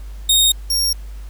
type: tone pair in turn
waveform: sawtooth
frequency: 3714 / 5565 Hz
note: A#7 / F8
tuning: -7 / -7 cents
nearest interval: perfect fifth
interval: 700 cents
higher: second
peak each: -8 / -13 dBFS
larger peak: first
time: 0.29-0.52 / 0.7-0.93 s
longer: neither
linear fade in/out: 5 ms
effects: added 50 Hz sine -29 dBFS peak until 1.29 s + pink hiss -49 dBFS RMS until 1.29 s